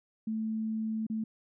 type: tone with dropouts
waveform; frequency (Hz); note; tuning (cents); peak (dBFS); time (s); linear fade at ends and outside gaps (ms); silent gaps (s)
sine; 220; A3; 0; -30; 0.27-1.24; 5; 1.067-1.099
effects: none